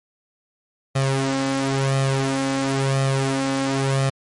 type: tone with flanger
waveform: sawtooth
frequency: 135.3 Hz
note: C#3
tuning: 42 cents flat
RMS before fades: -21 dBFS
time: 0.95-4.1 s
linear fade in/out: 10 ms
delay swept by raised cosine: 1.6 to 3.9 ms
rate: 0.97 Hz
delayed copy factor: +0.7
effects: MP3 48 kbps